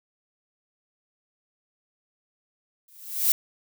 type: noise with exponential growth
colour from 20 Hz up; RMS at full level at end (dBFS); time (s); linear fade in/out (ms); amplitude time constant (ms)
violet; -17; 2.88-3.32; 2; 95
effects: none